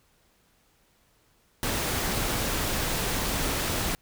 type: noise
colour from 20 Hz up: pink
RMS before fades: -28 dBFS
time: 1.63-3.95 s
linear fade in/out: 0 ms
effects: pink hiss -65 dBFS RMS until 4.01 s